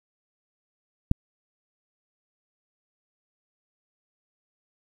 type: click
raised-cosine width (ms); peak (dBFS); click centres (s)
5; -6; 1.114
effects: 8-bit